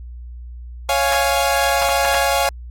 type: chord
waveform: sawtooth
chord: Db major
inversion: none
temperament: equal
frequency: 554.4 / 698.5 / 830.6 Hz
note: Db5 / F5 / Ab5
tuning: 0 / 0 / 0 cents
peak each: -16 dBFS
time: 0.89-2.49 s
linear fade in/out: 2 ms
effects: added 60 Hz sine -31 dBFS peak until 2.7 s + AAC 48 kbps